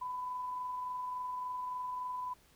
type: tone with amplitude modulation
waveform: sine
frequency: 1000 Hz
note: B5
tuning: 21 cents sharp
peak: -35 dBFS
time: 0.01-2.34 s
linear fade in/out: 10 ms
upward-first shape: sine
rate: 23.5 Hz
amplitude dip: 25%
effects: pink hiss -65 dBFS RMS until 2.55 s